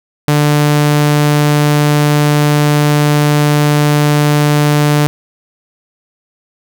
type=tone; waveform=sawtooth; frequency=147.9 Hz; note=D3; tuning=13 cents sharp; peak=-4 dBFS; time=0.28-5.07 s; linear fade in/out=0 ms; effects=none